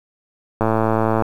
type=click train; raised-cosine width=1 ms; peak=-4 dBFS; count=69; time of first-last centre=0.61-1.223 s; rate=111 Hz; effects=7-bit